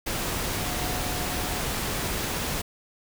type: tone in noise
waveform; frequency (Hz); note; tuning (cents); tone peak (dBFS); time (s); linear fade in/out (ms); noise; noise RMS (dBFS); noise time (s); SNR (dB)
sine; 725; F#5; -35; -38; 0.58-1.61; 10; pink; -29; 0.06-2.62; -12
effects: none